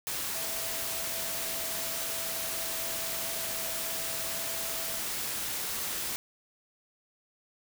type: tone in noise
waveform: sine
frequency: 659.3 Hz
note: E5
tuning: in tune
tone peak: -44 dBFS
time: 0.35-4.99 s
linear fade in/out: 0 ms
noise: white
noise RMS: -34 dBFS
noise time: 0.07-6.16 s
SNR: -13 dB
effects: none